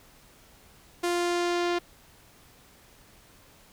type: tone with low-pass filter sweep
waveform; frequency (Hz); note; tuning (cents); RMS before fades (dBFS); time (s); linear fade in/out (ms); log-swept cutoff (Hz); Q
sawtooth; 349.2; F4; 0; -27; 1.03-1.79; 10; 11000 to 4300; 0.94
effects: pink hiss -56 dBFS RMS until 3.72 s